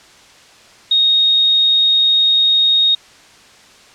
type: tone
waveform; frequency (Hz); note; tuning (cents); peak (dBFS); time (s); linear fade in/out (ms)
sine; 3729; A#7; 0; -9; 0.91-2.95; 5
effects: white hiss -44 dBFS RMS until 3.94 s + low-pass 6000 Hz 12 dB/octave